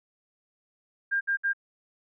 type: tone bursts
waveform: sine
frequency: 1602 Hz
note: G6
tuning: 37 cents sharp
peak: -23 dBFS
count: 3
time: 1.11-1.534 s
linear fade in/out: 20 ms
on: 100 ms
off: 62 ms
effects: none